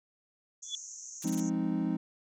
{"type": "band-pass noise", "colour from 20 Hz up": "pink", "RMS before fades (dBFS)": -45, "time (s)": [0.62, 1.5], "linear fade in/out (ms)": 10, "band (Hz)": [6000, 7000], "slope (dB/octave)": 96}
{"type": "tone with exponential growth", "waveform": "sine", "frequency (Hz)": 3434, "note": "A7", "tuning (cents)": -43, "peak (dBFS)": -29, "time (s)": [0.63, 0.75], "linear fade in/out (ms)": 1, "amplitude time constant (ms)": 26}
{"type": "noise bursts", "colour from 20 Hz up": "blue", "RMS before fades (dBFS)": -40, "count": 4, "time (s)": [1.22, 1.401], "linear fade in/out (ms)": 2, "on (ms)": 28, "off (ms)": 23}
{"type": "chord", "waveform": "triangle", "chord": "F minor seventh", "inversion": "none", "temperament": "equal", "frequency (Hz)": [174.61, 207.7, 261.6, 311.1], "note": ["F3", "Ab3", "C4", "Eb4"], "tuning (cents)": [0, 0, 0, 0], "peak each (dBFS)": -32, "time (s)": [1.24, 1.97], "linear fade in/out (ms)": 10}
{"effects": ["low-pass 11000 Hz 12 dB/octave"]}